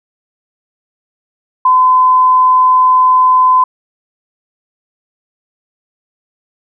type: tone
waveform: sine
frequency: 1019 Hz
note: C6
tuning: 46 cents flat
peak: -5 dBFS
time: 1.65-3.64 s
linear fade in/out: 5 ms
effects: none